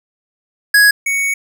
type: tone pair in turn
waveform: square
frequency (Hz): 1665 / 2228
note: G#6 / C#7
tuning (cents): +4 / +8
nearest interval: perfect fourth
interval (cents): 504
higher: second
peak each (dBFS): -7 / -15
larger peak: first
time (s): 0.74-0.91 / 1.06-1.34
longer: second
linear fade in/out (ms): 5
effects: none